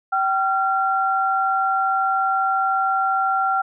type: tone pair together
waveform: sine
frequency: 772 / 1373.6 Hz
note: G5 / F6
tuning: -27 / -29 cents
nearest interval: minor seventh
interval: 998 cents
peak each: -20 dBFS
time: 0.12-3.62 s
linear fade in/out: 10 ms
effects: none